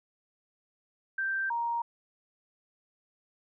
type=tone pair in turn; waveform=sine; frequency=1568 / 937.2 Hz; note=G6 / A#5; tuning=0 / +9 cents; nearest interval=major sixth; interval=891 cents; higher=first; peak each=-28 dBFS; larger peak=neither; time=1.18-1.5 / 1.5-1.82 s; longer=neither; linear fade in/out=5 ms; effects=none